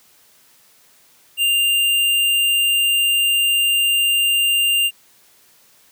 square tone, 2794 Hz, F7, in tune, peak -15 dBFS, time 1.37-4.91 s, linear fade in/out 50 ms, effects white hiss -53 dBFS RMS until 5.91 s + high-pass 80 Hz 12 dB/octave

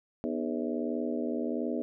harmonic tone with a mistuned harmonic, 81.3 Hz, E2, 23 cents flat, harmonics 3 / 4 / 5 / 6 / 7 / 8, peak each -33 / -35 / -37 / -39 / -40 / -41 dBFS, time 0.24-1.82 s, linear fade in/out 0 ms, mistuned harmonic 4, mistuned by -100 cents, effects none

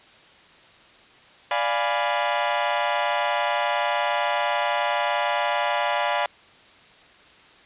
sawtooth chord, D diminished seventh, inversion none, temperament equal, 587.3 / 698.5 / 830.6 / 987.8 Hz, D5 / F5 / Ab5 / Cb6, 0 / 0 / 0 / 0 cents, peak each -23 dBFS, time 1.51-6.26 s, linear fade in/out 2 ms, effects white hiss -51 dBFS RMS until 7.65 s + resampled to 8000 Hz

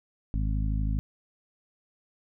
harmonic tone, 52.6 Hz, G#1, 23 cents sharp, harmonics 1 / 2 / 3 / 4 / 5, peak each -26 / -32 / -36 / -38 / -40 dBFS, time 0.34-0.99 s, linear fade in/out 0 ms, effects none

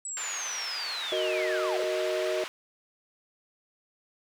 sine linear sweep, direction down, 7902 to 369.5 Hz, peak -33 dBFS, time 0.05-1.84 s, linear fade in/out 2 ms
white band-pass noise, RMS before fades -38 dBFS, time 0.17-2.48 s, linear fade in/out 0 ms, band 880 to 2900 Hz, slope 12 dB/octave
sine chord, D# minor, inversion first, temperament equal, 370 / 466.2 / 622.3 Hz, F#4 / A#4 / D#5, 0 / 0 / 0 cents, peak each -31 / -35 / -29 dBFS, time 1.12-2.44 s, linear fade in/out 2 ms
effects none

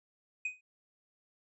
triangle tone with exponential decay, 2501 Hz, D#7, 8 cents sharp, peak -28 dBFS, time 0.45-0.61 s, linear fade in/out 5 ms, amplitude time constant 34 ms, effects resampled to 22050 Hz

